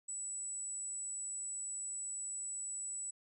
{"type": "tone", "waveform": "sine", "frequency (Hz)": 7902, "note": "B8", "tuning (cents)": 0, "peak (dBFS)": -39, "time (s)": [0.08, 3.11], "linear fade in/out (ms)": 10, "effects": []}